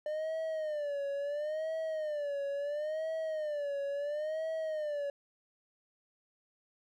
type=tone with vibrato; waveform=triangle; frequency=600 Hz; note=D5; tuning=37 cents sharp; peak=-31 dBFS; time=0.06-5.1 s; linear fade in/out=2 ms; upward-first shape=sine; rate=0.73 Hz; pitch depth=120 cents each way; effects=none